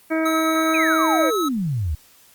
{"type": "harmonic tone", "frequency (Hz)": 320.2, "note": "D#4", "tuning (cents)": 50, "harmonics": [1, 2, 3, 4, 5, 6, 7], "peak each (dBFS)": [-20, -24, -35, -30, -30, -37, -30], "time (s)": [0.1, 1.31], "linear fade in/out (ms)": 20}
{"type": "tone", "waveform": "square", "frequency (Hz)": 1290, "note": "E6", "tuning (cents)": -38, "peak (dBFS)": -23, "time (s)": [0.25, 1.49], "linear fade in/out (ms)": 10}
{"type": "exponential sweep", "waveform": "sine", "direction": "down", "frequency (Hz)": [2564, 69.3], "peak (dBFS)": -20, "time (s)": [0.74, 1.95], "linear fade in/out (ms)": 5}
{"effects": ["white hiss -52 dBFS RMS until 2.34 s", "Opus 32 kbps"]}